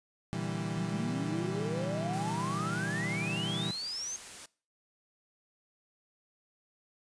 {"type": "chord", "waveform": "35% pulse", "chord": "E half-diminished seventh", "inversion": "second", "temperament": "equal", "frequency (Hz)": [116.54, 146.83, 164.81, 196], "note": ["Bb2", "D3", "E3", "G3"], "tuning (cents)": [0, 0, 0, 0], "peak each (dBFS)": [-38, -40, -35, -37], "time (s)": [0.33, 3.71], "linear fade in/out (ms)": 0}
{"type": "exponential sweep", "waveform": "sine", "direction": "up", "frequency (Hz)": [174.61, 6470], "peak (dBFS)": -35, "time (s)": [0.78, 4.16], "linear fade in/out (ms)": 0}
{"type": "noise", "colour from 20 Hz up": "white", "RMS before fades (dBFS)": -46, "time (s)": [2.13, 4.46], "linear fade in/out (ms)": 5}
{"effects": ["noise-tail reverb RT60 0.4 s tail -22 dB re dry", "resampled to 22050 Hz"]}